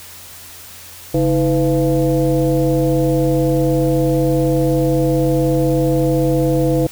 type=tone with frequency modulation; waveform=sine; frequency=320 Hz; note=D#4; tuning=49 cents sharp; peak=-12 dBFS; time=1.14-6.87 s; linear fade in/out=5 ms; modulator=181 Hz; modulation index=1.4; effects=added 88 Hz sine -47 dBFS peak until 6.91 s + white hiss -37 dBFS RMS until 6.91 s